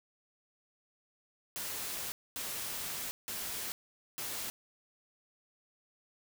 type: noise bursts at uneven times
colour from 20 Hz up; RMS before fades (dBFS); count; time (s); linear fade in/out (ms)
white; -39; 4; 1.56-2.12 / 2.36-3.11 / 3.28-3.72 / 4.18-4.5; 0
effects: none